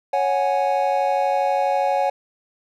triangle chord, C# suspended fourth, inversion none, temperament just, 554.4 / 739.2 / 831.5 Hz, C#5 / F#5 / G#5, 0 / -2 / +2 cents, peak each -20 dBFS, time 0.13-2.1 s, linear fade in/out 5 ms, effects none

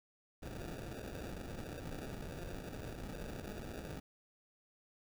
pink noise with sample-and-hold, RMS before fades -45 dBFS, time 0.42-4 s, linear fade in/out 10 ms, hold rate 1050 Hz, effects none

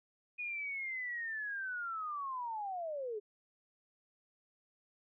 sine linear sweep, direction down, 2474 to 403.3 Hz, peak -37 dBFS, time 0.38-3.2 s, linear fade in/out 20 ms, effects none

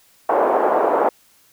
white band-pass noise, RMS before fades -17 dBFS, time 0.29-1.09 s, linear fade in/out 5 ms, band 350 to 920 Hz, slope 24 dB/octave, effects white hiss -55 dBFS RMS until 1.52 s

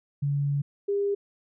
sine tone pair in turn, 142.3 / 402.5 Hz, C#3 / G4, +46 / +46 cents, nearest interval octave + tritone, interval 1800 cents, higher second, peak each -23 dBFS, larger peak neither, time 0.22-0.62 / 0.88-1.15 s, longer first, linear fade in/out 10 ms, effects none

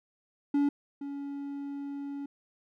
triangle tone pair in turn, 285.3 / 281.7 Hz, C#4 / C#4, +50 / +28 cents, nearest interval unison, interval 22 cents, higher first, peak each -21 / -33 dBFS, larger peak first, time 0.54-0.69 / 1.01-2.26 s, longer second, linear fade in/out 5 ms, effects none

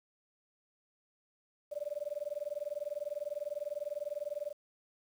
sine tone with tremolo, 588 Hz, D5, 2 cents sharp, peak -32 dBFS, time 1.71-4.53 s, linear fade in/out 20 ms, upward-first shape sine, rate 20 Hz, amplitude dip 100%, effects 10-bit

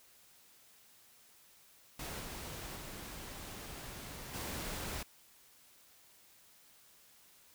pink noise with level steps, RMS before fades -43 / -45 / -47 / -41 dBFS, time 1.99-5.03 s, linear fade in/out 5 ms, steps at 2.19 / 2.75 / 4.33 s, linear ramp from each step 20 ms, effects white hiss -63 dBFS RMS until 7.54 s

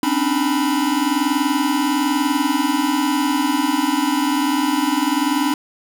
square tone cluster, 262 / 283 / 303.2 / 988 Hz, C4 / C#4 / D#4 / B5, +2 / +36 / -45 / 0 cents, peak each -24 / -22 / -22 / -24 dBFS, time 0.03-5.54 s, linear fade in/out 2 ms, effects none

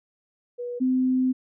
sine tone pair in turn, 486 / 257 Hz, B4 / C4, -28 / -31 cents, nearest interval major seventh, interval 1103 cents, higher first, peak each -29 / -19 dBFS, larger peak second, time 0.58-0.8 / 0.8-1.33 s, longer second, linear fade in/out 20 ms, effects none

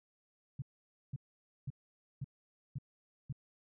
sine tone bursts, 135.3 Hz, C#3, 42 cents flat, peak -36 dBFS, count 6, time 0.59-3.326 s, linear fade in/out 5 ms, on 31 ms, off 510 ms, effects none

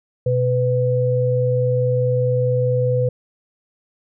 sine tone pair together, 124.68 / 500 Hz, B2 / B4, +17 / +21 cents, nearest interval 2 octaves, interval 2404 cents, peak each -18 dBFS, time 0.26-3.09 s, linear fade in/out 5 ms, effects none

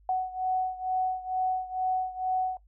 sine beating tone pair, 744 / 746.2 Hz, F#5 / F#5, +9 / +14 cents, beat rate 2.2 Hz, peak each -28 / -31 dBFS, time 0.09-2.57 s, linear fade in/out 2 ms, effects noise-tail reverb RT60 0.1 s tail -17 dB re dry + added 50 Hz sine -56 dBFS peak until 2.67 s

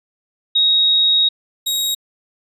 sine / sawtooth tone pair in turn, 3776 / 3791 Hz, A#7 / A#7, +22 / +28 cents, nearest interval unison, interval 6 cents, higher second, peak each -11 / -14 dBFS, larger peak first, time 0.55-1.29 / 1.66-1.95 s, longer first, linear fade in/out 10 ms, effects resampled to 32000 Hz

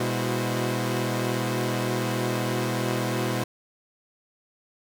sawtooth tone cluster, 122.5 / 203.6 / 324.2 / 364.4 / 518 Hz, B2 / G#3 / E4 / F#4 / C5, -14 / -34 / -29 / -26 / -17 cents, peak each -24 / -28 / -28 / -29 / -30 dBFS, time 0-3.44 s, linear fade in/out 5 ms, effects none

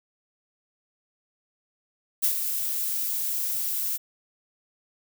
violet noise with ADSR envelope, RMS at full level -21 dBFS, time 2.22-3.98 s, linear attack 21 ms, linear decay 93 ms, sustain -7 dB, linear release 25 ms, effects none

